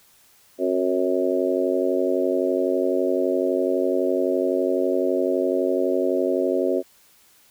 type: harmonic tone with a mistuned harmonic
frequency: 91.9 Hz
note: F#2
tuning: 11 cents flat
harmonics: 3 / 4 / 5 / 6 / 7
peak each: -26 / -23 / -27 / -25 / -28 dBFS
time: 0.58-6.83 s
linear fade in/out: 50 ms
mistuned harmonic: 3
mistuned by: -45 cents
effects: white hiss -56 dBFS RMS until 7.5 s